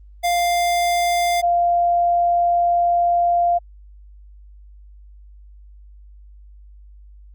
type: tone pair in turn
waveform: square / sine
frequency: 698.5 / 695.7 Hz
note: F5 / F5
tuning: 0 / -7 cents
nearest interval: unison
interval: 7 cents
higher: first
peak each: -17 / -14 dBFS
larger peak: second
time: 0.23-1.42 / 1.42-3.59 s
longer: second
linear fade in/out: 20 ms
effects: added 50 Hz sine -41 dBFS peak until 7.34 s + Opus 32 kbps